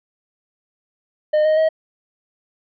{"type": "tone with pitch steps", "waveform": "triangle", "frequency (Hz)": [610, 622.5, 635.2], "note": ["D#5", "D#5", "D#5"], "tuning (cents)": [-34, 1, 36], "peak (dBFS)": -11, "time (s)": [1.33, 1.69], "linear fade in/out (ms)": 10, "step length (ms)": 120, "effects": ["resampled to 11025 Hz"]}